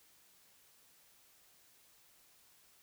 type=silence; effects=white hiss -66 dBFS RMS until 2.82 s